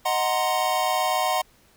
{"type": "chord", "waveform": "square", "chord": "C half-diminished seventh", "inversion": "first", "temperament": "equal", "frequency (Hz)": [622.3, 740, 932.3, 1046.5], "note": ["Eb5", "Gb5", "Bb5", "C6"], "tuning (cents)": [0, 0, 0, 0], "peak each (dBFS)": [-29, -25, -30, -28], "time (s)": [0.05, 1.42], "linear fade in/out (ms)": 10, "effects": ["pink hiss -58 dBFS RMS until 1.76 s"]}